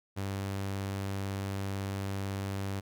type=tone; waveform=sawtooth; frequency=98 Hz; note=G2; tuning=in tune; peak=-29 dBFS; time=0.16-2.81 s; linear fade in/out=20 ms; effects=none